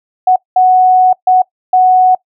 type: tone bursts at uneven times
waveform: sine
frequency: 740 Hz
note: F#5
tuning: in tune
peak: -4 dBFS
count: 4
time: 0.27-0.36 / 0.56-1.13 / 1.27-1.42 / 1.73-2.15 s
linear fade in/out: 5 ms
effects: noise-tail reverb RT60 0.1 s tail -22 dB re dry

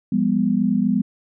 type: chord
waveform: sine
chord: F diminished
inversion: none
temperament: equal with one note detuned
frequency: 174.61 / 202.9 / 246.9 Hz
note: F3 / Ab3 / Cb4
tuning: 0 / -40 / 0 cents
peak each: -24 / -19 / -20 dBFS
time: 0.12-1.02 s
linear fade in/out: 5 ms
effects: none

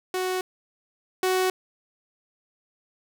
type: tone pair in turn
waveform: sawtooth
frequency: 370 / 372 Hz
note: F#4 / F#4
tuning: 0 / +9 cents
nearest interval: unison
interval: 9 cents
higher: second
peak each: -21 / -17 dBFS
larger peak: second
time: 0.14-0.41 / 1.23-1.5 s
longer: neither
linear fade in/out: 2 ms
effects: none

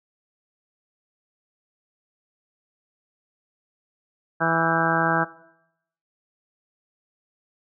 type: harmonic tone with a mistuned harmonic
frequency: 164.81 Hz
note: E3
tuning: in tune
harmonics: 1 / 2 / 3 / 4 / 5 / 6 / 7 / 8 / 9 / 10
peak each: -28 / -29 / -31 / -26 / -27 / -30 / -31 / -27 / -28 / -26 dBFS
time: 4.4-5.25 s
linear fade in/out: 20 ms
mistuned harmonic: 10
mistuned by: -63 cents
effects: noise-tail reverb RT60 0.8 s tail -19 dB re dry

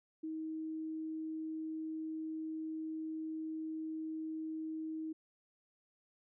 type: tone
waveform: sine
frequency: 316.6 Hz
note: D#4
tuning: 30 cents sharp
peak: -38 dBFS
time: 0.23-5.13 s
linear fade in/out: 10 ms
effects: none

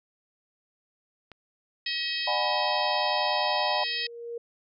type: click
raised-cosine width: 0.3 ms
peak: -29 dBFS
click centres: 1.317 s
type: harmonic tone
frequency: 638 Hz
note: D#5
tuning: 43 cents sharp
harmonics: 3 / 4 / 5 / 6 / 7 / 8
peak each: -35 / -35 / -35 / -35 / -35 / -35 dBFS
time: 1.86-4.07 s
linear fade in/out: 5 ms
type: chord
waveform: sine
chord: G# half-diminished seventh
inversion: second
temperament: equal with one note detuned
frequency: 601.1 / 740 / 830.6 / 987.8 Hz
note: D5 / F#5 / G#5 / B5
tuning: +40 / 0 / 0 / 0 cents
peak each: -31 dBFS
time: 2.27-3.84 s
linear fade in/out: 5 ms
type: tone with exponential growth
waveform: sine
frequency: 469.8 Hz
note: A#4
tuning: 13 cents sharp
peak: -31 dBFS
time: 3.27-4.38 s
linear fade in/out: 5 ms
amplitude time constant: 240 ms
effects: none

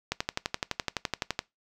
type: click train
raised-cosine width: 0.2 ms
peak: -10 dBFS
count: 16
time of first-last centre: 0.12-1.391 s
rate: 11.8 Hz
effects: noise-tail reverb RT60 0.2 s tail -22 dB re dry

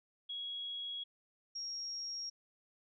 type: tone pair in turn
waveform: sine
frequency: 3322 / 5587 Hz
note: G#7 / F8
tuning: 0 / 0 cents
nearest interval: major sixth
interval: 900 cents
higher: second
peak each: -39 / -39 dBFS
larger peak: neither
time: 0.29-1.04 / 1.55-2.3 s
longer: neither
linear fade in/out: 10 ms
effects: none

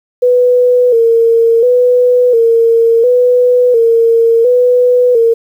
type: tone with vibrato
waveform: sine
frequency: 476.8 Hz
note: A#4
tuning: 39 cents sharp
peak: -5 dBFS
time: 0.22-5.34 s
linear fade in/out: 10 ms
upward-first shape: square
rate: 0.71 Hz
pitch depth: 64 cents each way
effects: 7-bit

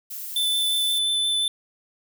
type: noise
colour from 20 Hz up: violet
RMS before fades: -34 dBFS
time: 0.1-0.99 s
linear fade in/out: 10 ms
type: tone with vibrato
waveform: square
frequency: 3520 Hz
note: A7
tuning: in tune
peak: -21 dBFS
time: 0.36-1.48 s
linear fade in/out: 2 ms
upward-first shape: sine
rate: 5.7 Hz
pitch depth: 9 cents each way
effects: none

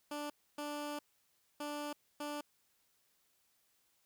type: tone bursts at uneven times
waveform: 15% pulse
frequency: 293.7 Hz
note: D4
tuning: in tune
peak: -33 dBFS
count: 4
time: 0.11-0.3 / 0.58-0.99 / 1.6-1.93 / 2.2-2.41 s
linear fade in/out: 5 ms
effects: white hiss -75 dBFS RMS until 4.05 s

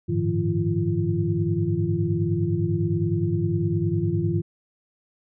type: tone cluster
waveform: sine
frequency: 98.9 / 108.7 / 151.2 / 169.9 / 342.9 Hz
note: G2 / A2 / D#3 / F3 / F4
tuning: +16 / -21 / -49 / -47 / -32 cents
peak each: -27 dBFS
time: 0.08-4.42 s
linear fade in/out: 20 ms
effects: none

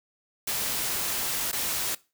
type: noise with dropouts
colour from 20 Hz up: white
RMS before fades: -29 dBFS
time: 0.47-1.95 s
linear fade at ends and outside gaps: 5 ms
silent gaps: 1.516-1.528 s
effects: noise-tail reverb RT60 0.3 s tail -21 dB re dry

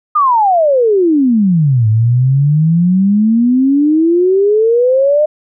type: exponential two-way sweep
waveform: sine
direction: down then up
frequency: 1244.5 to 106.9 to 615 Hz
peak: -7 dBFS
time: 0.15-5.26 s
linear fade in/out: 10 ms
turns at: 1.88 s
effects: none

